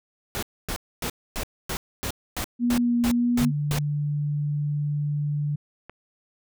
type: noise bursts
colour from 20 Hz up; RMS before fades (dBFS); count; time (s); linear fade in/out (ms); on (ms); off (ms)
pink; -29; 11; 0.35-3.786; 0; 76; 260
type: tone with vibrato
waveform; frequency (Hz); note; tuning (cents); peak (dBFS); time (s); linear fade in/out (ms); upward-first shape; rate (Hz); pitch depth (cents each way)
sine; 240; B3; -49; -19; 2.59-3.52; 50; sine; 1.7; 13
type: tone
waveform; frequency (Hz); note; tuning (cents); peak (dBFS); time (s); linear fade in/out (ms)
sine; 146.83; D3; 0; -23; 3.41-5.56; 10
type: click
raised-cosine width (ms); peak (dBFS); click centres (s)
0.5; -25; 5.896
effects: none